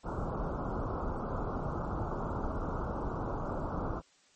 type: low-pass noise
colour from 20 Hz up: pink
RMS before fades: -35 dBFS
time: 0.03-4.02 s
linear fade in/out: 50 ms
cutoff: 1400 Hz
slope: 96 dB/octave
effects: white hiss -65 dBFS RMS until 4.35 s + MP3 32 kbps